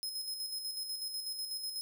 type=tone with tremolo; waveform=sawtooth; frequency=5130 Hz; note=E8; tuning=48 cents flat; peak=-33 dBFS; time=0.03-1.81 s; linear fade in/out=0 ms; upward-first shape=square; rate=8.1 Hz; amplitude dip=45%; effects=none